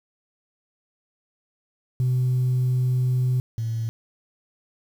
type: tone pair in turn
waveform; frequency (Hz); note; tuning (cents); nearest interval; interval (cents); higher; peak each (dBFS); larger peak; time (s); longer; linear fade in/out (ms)
sine; 126.8 / 113.6; B2 / A#2; +46 / -44; major second; 190; first; -17 / -23; first; 2-3.4 / 3.58-3.89; first; 0
effects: tanh soft clip ceiling -16 dBFS + 8-bit